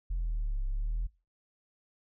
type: linear two-way sweep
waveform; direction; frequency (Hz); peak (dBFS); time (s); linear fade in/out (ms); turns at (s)
sine; down then up; 43.76 to 32.7 to 43.19; -27; 0.1-1.07; 10; 0.66
effects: noise-tail reverb RT60 0.3 s tail -23 dB re dry + tanh soft clip ceiling -27 dBFS